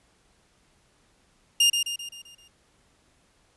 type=tone with echo; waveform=sawtooth; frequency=2818 Hz; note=F7; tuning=15 cents sharp; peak=-13 dBFS; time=1.6-1.7 s; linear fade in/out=5 ms; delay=130 ms; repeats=6; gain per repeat=-6 dB; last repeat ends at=2.48 s; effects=pink hiss -64 dBFS RMS until 3.56 s + resampled to 24000 Hz